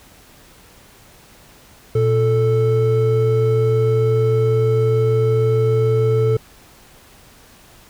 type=tone pair together; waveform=triangle; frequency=117.79 / 440 Hz; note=A#2 / A4; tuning=+18 / 0 cents; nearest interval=octave + major seventh; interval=2282 cents; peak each=-14 dBFS; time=1.95-6.37 s; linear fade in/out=5 ms; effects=pink hiss -47 dBFS RMS until 7.89 s